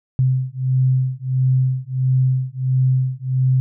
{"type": "beating tone pair", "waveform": "sine", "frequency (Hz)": [129, 130.5], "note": ["C3", "C3"], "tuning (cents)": [-24, -4], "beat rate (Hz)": 1.5, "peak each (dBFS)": -18, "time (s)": [0.19, 3.6], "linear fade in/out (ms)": 0, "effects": []}